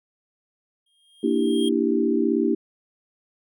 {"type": "tone with exponential growth", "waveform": "square", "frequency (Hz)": 3228, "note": "G#7", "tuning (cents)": -50, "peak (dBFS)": -28, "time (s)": [0.86, 1.69], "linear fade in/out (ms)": 5, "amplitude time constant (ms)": 180}
{"type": "chord", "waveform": "sine", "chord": "E half-diminished seventh", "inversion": "second", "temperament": "equal", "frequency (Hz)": [233.1, 293.7, 329.6, 392], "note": ["Bb3", "D4", "E4", "G4"], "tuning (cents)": [0, 0, 0, 0], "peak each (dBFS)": -24, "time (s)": [1.23, 2.55], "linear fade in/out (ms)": 10}
{"effects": []}